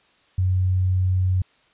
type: tone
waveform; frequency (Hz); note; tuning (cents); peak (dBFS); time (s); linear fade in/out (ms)
sine; 92.5; F#2; 0; -17; 0.38-1.42; 5
effects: white hiss -59 dBFS RMS until 1.73 s + resampled to 8000 Hz